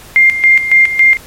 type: tone with tremolo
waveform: sine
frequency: 2108 Hz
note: C7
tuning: 12 cents sharp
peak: -3 dBFS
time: 0.16-1.17 s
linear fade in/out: 0 ms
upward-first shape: square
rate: 3.6 Hz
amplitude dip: 70%
effects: pink hiss -36 dBFS RMS until 1.26 s + MP3 64 kbps